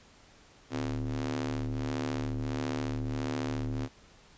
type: ring-modulated tone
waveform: sawtooth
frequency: 74.5 Hz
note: D2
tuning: 25 cents sharp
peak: -24 dBFS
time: 0.7-3.89 s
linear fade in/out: 50 ms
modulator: 187 Hz
effects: pink hiss -58 dBFS RMS until 4.37 s + resampled to 16000 Hz